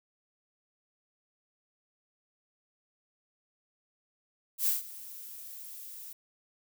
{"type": "noise with ADSR envelope", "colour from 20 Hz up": "violet", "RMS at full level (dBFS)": -26, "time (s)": [4.58, 6.13], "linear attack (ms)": 90, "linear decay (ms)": 150, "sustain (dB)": -19, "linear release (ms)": 4, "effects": []}